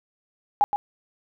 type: tone with echo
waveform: sine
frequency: 820 Hz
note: G#5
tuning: 22 cents flat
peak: -14 dBFS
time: 0.61-0.64 s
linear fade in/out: 0 ms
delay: 120 ms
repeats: 1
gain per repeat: -7 dB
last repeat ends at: 0.76 s
effects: none